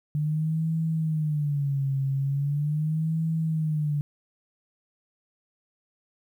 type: tone with vibrato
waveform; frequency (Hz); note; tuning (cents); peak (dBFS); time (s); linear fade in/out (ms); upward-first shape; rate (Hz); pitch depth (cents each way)
sine; 148.3; D3; +17; -23; 0.15-4.01; 0; sine; 0.4; 150
effects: 10-bit